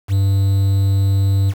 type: tone with quantisation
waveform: triangle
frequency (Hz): 98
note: G2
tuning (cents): 0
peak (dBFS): -10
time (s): 0.08-1.54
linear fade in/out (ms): 50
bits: 6
effects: none